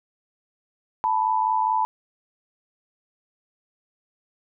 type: tone pair together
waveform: sine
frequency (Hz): 880 / 984.7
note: A5 / B5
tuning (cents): 0 / -5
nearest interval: major second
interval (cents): 195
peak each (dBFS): -22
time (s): 1.04-1.85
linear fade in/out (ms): 0
effects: none